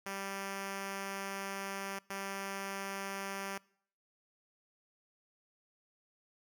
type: tone bursts at uneven times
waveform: 5% pulse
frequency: 196 Hz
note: G3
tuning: in tune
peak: -27 dBFS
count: 2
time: 0.06-1.99 / 2.1-3.58 s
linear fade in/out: 5 ms
effects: noise-tail reverb RT60 0.6 s tail -24 dB re dry